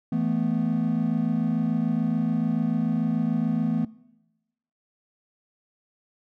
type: chord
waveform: triangle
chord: E suspended fourth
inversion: none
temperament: equal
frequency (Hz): 164.81 / 220 / 246.9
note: E3 / A3 / B3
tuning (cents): 0 / 0 / 0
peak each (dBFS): -25 / -24 / -24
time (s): 0.12-3.85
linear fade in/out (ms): 5
effects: noise-tail reverb RT60 1.0 s tail -22 dB re dry + tanh soft clip ceiling -12 dBFS